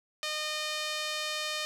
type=tone with band-pass filter; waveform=sawtooth; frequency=611 Hz; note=D#5; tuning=32 cents flat; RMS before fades=-34 dBFS; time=0.23-1.65 s; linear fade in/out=0 ms; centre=4000 Hz; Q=1; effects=none